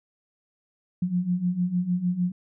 sine beating tone pair, 174.61 / 181.21 Hz, F3 / F#3, 0 / -36 cents, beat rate 6.6 Hz, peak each -28 / -24 dBFS, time 1.02-2.32 s, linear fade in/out 5 ms, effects none

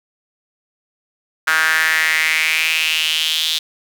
sawtooth tone with high-pass filter sweep, 158.9 Hz, D#3, 37 cents sharp, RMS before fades -17 dBFS, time 1.47-3.59 s, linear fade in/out 10 ms, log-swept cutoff 1500 to 3600 Hz, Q 5, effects none

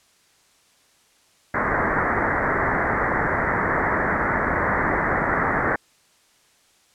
white low-pass noise, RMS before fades -22 dBFS, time 1.54-5.76 s, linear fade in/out 5 ms, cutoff 2000 Hz, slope 96 dB/octave, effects white hiss -59 dBFS RMS until 6.94 s + low-pass 9000 Hz 12 dB/octave

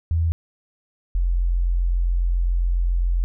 sine tone pair in turn, 82.41 / 43.66 Hz, E2 / F1, 0 / 0 cents, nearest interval major seventh, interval 1100 cents, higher first, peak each -17 dBFS, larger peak neither, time 0.11-0.32 / 1.15-3.24 s, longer second, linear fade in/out 0 ms, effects none

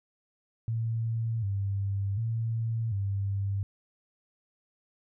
sine tone with vibrato, 106.1 Hz, G#2, 38 cents sharp, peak -27 dBFS, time 0.68-3.63 s, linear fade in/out 0 ms, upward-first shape square, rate 0.67 Hz, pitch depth 120 cents each way, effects none

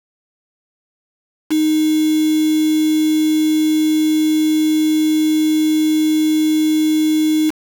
sine tone with quantisation, 310 Hz, D#4, 6 cents flat, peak -12 dBFS, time 1.5-7.51 s, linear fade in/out 20 ms, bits 4, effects none

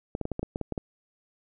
clicks, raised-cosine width 2 ms, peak -17 dBFS, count 10, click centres 0.151 / 0.213 / 0.254 / 0.317 / 0.394 / 0.43 / 0.559 / 0.613 / 0.723 / 0.778 s, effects none

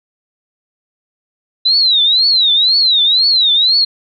sine tone with vibrato, 3951 Hz, B7, in tune, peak -8 dBFS, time 1.65-3.85 s, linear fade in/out 10 ms, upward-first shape triangle, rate 2 Hz, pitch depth 220 cents each way, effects none

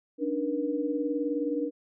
sine tone cluster, 284.6 / 303.9 / 479.6 Hz, C#4 / D#4 / A#4, +46 / -41 / +49 cents, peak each -31 dBFS, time 0.18-1.71 s, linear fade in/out 50 ms, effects none

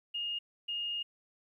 sine tone bursts at uneven times, 2844 Hz, F7, 31 cents sharp, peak -33 dBFS, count 2, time 0.14-0.39 / 0.68-1.03 s, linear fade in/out 10 ms, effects 12-bit

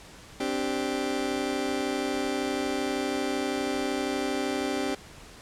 30% pulse chord, C suspended second, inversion none, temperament just, 261.6 / 294.3 / 392.4 Hz, C4 / D4 / G4, 0 / +4 / +2 cents, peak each -29 dBFS, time 0.4-4.95 s, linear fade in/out 5 ms, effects pink hiss -48 dBFS RMS until 5.41 s + low-pass 9000 Hz 12 dB/octave

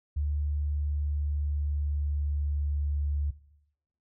sine tone with pitch glide, 73.42 to 72.49 Hz, D2 to D2, 0 to -22 cents, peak -26 dBFS, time 0.16-3.31 s, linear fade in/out 10 ms, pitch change -22 cents, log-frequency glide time 0.63-3.11 s, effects noise-tail reverb RT60 0.8 s tail -18 dB re dry

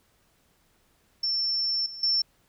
sine tone with level steps, 5390 Hz, E8, 38 cents sharp, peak -24 / -37 / -21 dBFS, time 1.23-2.22 s, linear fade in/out 5 ms, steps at 1.86 / 2.03 s, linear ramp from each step 2 ms, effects pink hiss -66 dBFS RMS until 2.48 s

